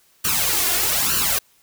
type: noise with flanger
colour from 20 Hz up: white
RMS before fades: -20 dBFS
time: 0.24-1.39 s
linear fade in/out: 10 ms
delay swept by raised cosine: 0.68 to 2.88 ms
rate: 1.1 Hz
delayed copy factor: +0.8
effects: white hiss -58 dBFS RMS until 1.62 s